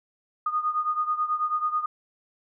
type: beating tone pair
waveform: sine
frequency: 1229 / 1238.2 Hz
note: D#6 / D#6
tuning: -22 / -9 cents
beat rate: 9.2 Hz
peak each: -25 / -29 dBFS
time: 0.46-1.86 s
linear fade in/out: 5 ms
effects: none